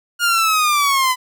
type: linear sweep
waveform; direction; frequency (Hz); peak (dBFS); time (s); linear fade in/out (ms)
sawtooth; down; 1429 to 1000; -10; 0.19-1.16; 50
effects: none